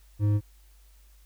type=tone with hard clipping; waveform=sine; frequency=103.83 Hz; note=G#2; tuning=in tune; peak=-22 dBFS; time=0.19-0.41 s; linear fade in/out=50 ms; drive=7 dB; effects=added 50 Hz sine -53 dBFS peak until 1.25 s + white hiss -64 dBFS RMS until 1.25 s